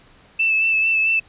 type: tone with vibrato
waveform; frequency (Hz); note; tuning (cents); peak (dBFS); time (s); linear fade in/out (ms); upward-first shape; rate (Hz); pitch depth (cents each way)
sine; 2637; E7; 0; -15; 0.39-1.2; 10; sine; 4.5; 24
effects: pink hiss -51 dBFS RMS until 1.28 s + resampled to 8000 Hz